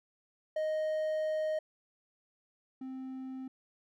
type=tone pair in turn; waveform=triangle; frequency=622.3 / 261.6 Hz; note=D#5 / C4; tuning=0 / 0 cents; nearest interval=octave + minor third; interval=1500 cents; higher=first; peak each=-28 / -37 dBFS; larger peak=first; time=0.56-1.59 / 2.81-3.48 s; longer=first; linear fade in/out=5 ms; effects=none